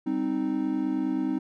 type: chord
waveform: triangle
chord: C minor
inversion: second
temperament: equal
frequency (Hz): 196 / 261.6 / 311.1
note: G3 / C4 / Eb4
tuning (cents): 0 / 0 / 0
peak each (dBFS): -32 / -26 / -26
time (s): 0.06-1.39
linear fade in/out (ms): 10
effects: none